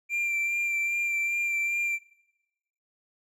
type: tone with vibrato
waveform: triangle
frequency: 2368 Hz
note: D7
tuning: 14 cents sharp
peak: -24 dBFS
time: 0.09-1.99 s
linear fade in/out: 50 ms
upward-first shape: sine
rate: 2.5 Hz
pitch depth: 18 cents each way
effects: noise-tail reverb RT60 1.0 s tail -23 dB re dry